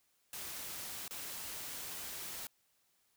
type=noise with dropouts; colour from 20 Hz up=white; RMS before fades=-44 dBFS; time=0.33-2.47 s; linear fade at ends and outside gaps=2 ms; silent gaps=1.08-1.108 s; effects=white hiss -75 dBFS RMS until 3.16 s